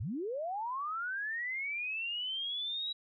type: linear sweep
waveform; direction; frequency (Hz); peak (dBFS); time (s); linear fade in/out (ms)
sine; up; 77.78 to 3887; -34; 0-2.93; 10
effects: none